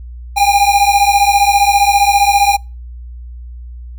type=beating tone pair; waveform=square; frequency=800 / 815 Hz; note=G5 / G#5; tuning=+35 / -33 cents; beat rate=15 Hz; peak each=-12 dBFS; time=0.36-2.57 s; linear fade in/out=20 ms; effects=noise-tail reverb RT60 0.3 s tail -26 dB re dry + added 60 Hz sine -27 dBFS peak until 3.98 s